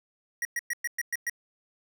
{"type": "tone bursts", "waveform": "square", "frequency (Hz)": 1904, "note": "A#6", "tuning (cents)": 36, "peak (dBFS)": -28, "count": 7, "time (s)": [0.42, 1.297], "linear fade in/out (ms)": 2, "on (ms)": 31, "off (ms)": 110, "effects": []}